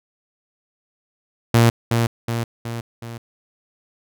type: tone with echo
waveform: sawtooth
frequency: 116.6 Hz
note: A#2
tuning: 1 cent sharp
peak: -7 dBFS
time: 1.54-1.7 s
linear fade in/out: 5 ms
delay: 370 ms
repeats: 4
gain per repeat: -5 dB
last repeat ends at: 3.18 s
effects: none